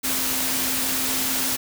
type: tone in noise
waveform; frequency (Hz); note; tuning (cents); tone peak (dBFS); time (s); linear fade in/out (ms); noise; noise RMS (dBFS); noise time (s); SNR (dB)
sine; 261.6; C4; 0; -33; 0.03-1.57; 20; white; -24; 0.03-1.57; -12
effects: none